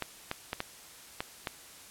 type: clicks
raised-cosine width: 0.3 ms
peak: -16 dBFS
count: 6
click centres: 0.023 / 0.314 / 0.531 / 0.604 / 1.205 / 1.472 s
effects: white hiss -51 dBFS RMS until 1.9 s + low-pass 12000 Hz 12 dB/octave